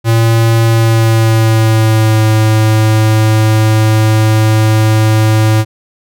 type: tone with pitch glide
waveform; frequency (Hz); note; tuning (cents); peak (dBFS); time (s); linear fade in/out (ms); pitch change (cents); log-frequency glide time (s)
square; 114.1 to 109.2; A#2 to A2; -37 to -13; -7; 0.04-5.65; 50; -76; 0.66-2.25
effects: none